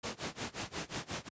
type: noise with tremolo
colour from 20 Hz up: pink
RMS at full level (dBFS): -36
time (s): 0.03-1.29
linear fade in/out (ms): 10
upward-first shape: sine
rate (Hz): 5.6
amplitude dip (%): 95
effects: high-pass 100 Hz 12 dB/octave + resampled to 16000 Hz